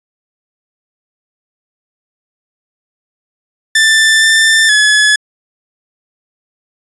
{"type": "tone with pitch steps", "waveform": "sawtooth", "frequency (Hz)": [1772, 1783, 1705], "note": ["A6", "A6", "G#6"], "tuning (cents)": [12, 22, 45], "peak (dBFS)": -3, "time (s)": [3.75, 5.16], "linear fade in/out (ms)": 5, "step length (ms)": 470, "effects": ["resampled to 24000 Hz"]}